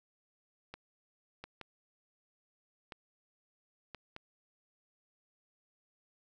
clicks, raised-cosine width 0.3 ms, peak -28 dBFS, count 6, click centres 0.74 / 1.44 / 1.613 / 2.922 / 3.947 / 4.164 s, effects none

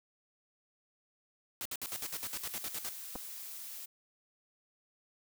white noise bursts, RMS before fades -39 dBFS, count 13, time 1.61-2.89 s, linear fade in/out 0 ms, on 44 ms, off 59 ms
blue noise, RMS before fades -45 dBFS, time 1.86-3.86 s, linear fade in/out 10 ms
clicks, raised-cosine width 1 ms, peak -28 dBFS, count 2, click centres 3.155 / 3.159 s
effects none

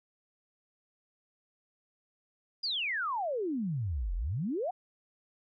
sine exponential two-way sweep, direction down then up, 4993 to 40.02 to 783 Hz, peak -30 dBFS, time 2.63-4.71 s, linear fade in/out 10 ms, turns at 4.15 s, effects none

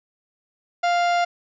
harmonic tone, 698.5 Hz, F5, in tune, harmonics 1 / 2 / 3 / 4 / 5 / 6 / 7 / 8 / 10, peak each -18 / -27 / -30 / -35 / -38 / -40 / -41 / -41 / -44 dBFS, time 0.83-1.25 s, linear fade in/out 10 ms, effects none

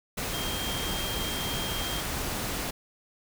sine tone in noise, 3203 Hz, G7, 37 cents sharp, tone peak -35 dBFS, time 0.33-2.01 s, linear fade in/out 10 ms, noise pink, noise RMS -32 dBFS, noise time 0.17-2.71 s, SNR -6 dB, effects none

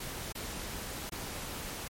pink noise with dropouts, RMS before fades -40 dBFS, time 0-1.88 s, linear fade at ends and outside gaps 5 ms, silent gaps 0.325-0.351 / 1.096-1.119 s, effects MP3 64 kbps

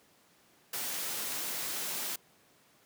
white noise, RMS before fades -36 dBFS, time 0.73-2.16 s, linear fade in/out 5 ms, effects pink hiss -64 dBFS RMS until 2.85 s + high-pass 150 Hz 12 dB/octave

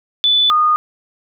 sine tone pair in turn, 3484 / 1228.2 Hz, A7 / D#6, -18 / -23 cents, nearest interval octave + tritone, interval 1805 cents, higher first, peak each -10 dBFS, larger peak neither, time 0.24-0.5 / 0.5-0.76 s, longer neither, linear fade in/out 0 ms, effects none

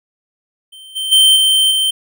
square tone with level steps, 3113 Hz, G7, 13 cents flat, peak -35 / -19 / -7 / -10 / -13 dBFS, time 0.72-1.91 s, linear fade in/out 10 ms, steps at 0.95 / 1.11 / 1.35 / 1.7 s, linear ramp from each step 20 ms, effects none

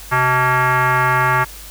sine tone with frequency modulation, 130.8 Hz, C3, in tune, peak -12 dBFS, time 0.11-1.45 s, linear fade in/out 20 ms, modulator 507 Hz, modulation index 3.4, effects added 50 Hz sine -37 dBFS peak until 1.7 s + white hiss -37 dBFS RMS until 1.7 s

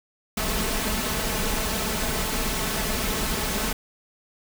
pink noise with comb filter, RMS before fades -26 dBFS, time 0.37-3.73 s, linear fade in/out 5 ms, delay 4.6 ms, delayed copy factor +0.55, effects none

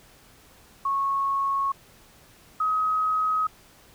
sine tone pair in turn, 1100 / 1266.9 Hz, C#6 / D#6, -14 / +31 cents, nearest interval major second, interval 245 cents, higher second, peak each -22 / -21 dBFS, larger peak second, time 0.85-1.72 / 2.6-3.47 s, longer neither, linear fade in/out 5 ms, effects pink hiss -54 dBFS RMS until 3.94 s

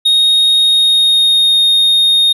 triangle tone with pitch glide, 3729 to 3701 Hz, A#7 to A#7, 0 to -13 cents, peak -6 dBFS, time 0.05-2.33 s, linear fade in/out 10 ms, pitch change -13 cents, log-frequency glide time 0.59-1.6 s, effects none

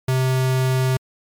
square tone, 130 Hz, C3, 11 cents flat, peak -17 dBFS, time 0.08-0.97 s, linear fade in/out 5 ms, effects MP3 96 kbps

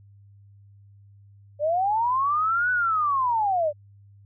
sine linear two-way sweep, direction up then down, 570 to 1500 to 570 Hz, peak -20 dBFS, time 1.59-3.73 s, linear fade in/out 50 ms, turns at 2.71 s, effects added 100 Hz sine -49 dBFS peak until 4.25 s

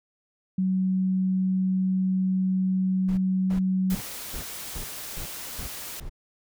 sine tone, 187.4 Hz, F#3, 22 cents sharp, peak -21 dBFS, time 0.58-3.95 s, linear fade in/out 5 ms
brown noise bursts, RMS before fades -35 dBFS, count 8, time 3.08-6.096 s, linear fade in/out 10 ms, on 97 ms, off 320 ms
white noise, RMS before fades -37 dBFS, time 3.9-6 s, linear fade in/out 2 ms
effects none

